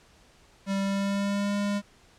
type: tone with pitch glide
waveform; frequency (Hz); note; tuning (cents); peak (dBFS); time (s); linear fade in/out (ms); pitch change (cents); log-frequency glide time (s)
square; 196 to 203; G3 to G#3; 0 to -39; -26; 0.66-1.82; 50; +61; 0.8-1.56
effects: pink hiss -58 dBFS RMS until 2.18 s + low-pass 8000 Hz 12 dB/octave